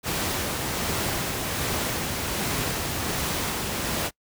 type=noise with tremolo; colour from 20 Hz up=pink; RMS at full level=-26 dBFS; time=0.03-4.11 s; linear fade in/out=50 ms; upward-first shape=sine; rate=1.3 Hz; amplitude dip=25%; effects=noise-tail reverb RT60 0.1 s tail -25 dB re dry + high-pass 60 Hz 12 dB/octave